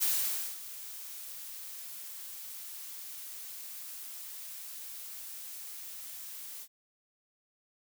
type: noise with ADSR envelope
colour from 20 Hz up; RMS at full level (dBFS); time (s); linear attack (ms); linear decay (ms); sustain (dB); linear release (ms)
blue; -28; 0-6.68; 25; 540; -16; 63
effects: none